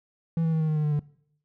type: tone with pitch steps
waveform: triangle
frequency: 164.81 / 162.17 / 159.56 / 157 / 154.49 / 152.01 / 149.57 / 147.17 Hz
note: E3 / E3 / D#3 / D#3 / D#3 / D#3 / D3 / D3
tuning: 0 / -28 / +44 / +16 / -12 / -40 / +32 / +4 cents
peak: -20 dBFS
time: 0.37-0.994 s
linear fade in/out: 2 ms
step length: 78 ms
effects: noise-tail reverb RT60 0.7 s tail -22 dB re dry